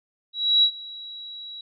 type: tone with ADSR envelope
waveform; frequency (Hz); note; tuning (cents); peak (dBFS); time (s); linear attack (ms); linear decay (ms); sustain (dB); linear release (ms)
sine; 3887; B7; -28; -13; 0.33-1.61; 300; 77; -22; 3
effects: none